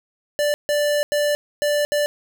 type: tone bursts at uneven times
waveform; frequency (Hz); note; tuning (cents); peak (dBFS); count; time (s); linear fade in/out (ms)
square; 587.3; D5; 0; -18; 5; 0.39-0.54 / 0.69-1.03 / 1.12-1.35 / 1.62-1.85 / 1.92-2.06; 0
effects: none